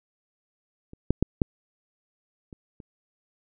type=clicks; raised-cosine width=3 ms; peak=-30 / -7 / -7 / -7 / -29 / -30 dBFS; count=6; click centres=0.934 / 1.106 / 1.226 / 1.418 / 2.528 / 2.802 s; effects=none